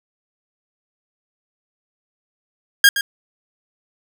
sawtooth tone with echo, 1622 Hz, G#6, 41 cents flat, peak -3 dBFS, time 2.84-2.89 s, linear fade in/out 2 ms, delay 120 ms, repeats 1, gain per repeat -12 dB, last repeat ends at 3.01 s, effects none

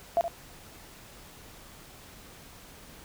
sine tone with echo, 680 Hz, F5, 46 cents flat, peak -20 dBFS, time 0.17-0.21 s, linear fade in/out 0 ms, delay 70 ms, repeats 1, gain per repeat -9 dB, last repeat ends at 0.28 s, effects pink hiss -50 dBFS RMS until 3.04 s

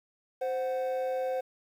triangle tone pair together, 520.3 / 740 Hz, C5 / F#5, -10 / 0 cents, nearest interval tritone, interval 610 cents, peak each -27 / -33 dBFS, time 0.41-1.41 s, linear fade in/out 10 ms, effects tanh soft clip ceiling -20 dBFS + 10-bit

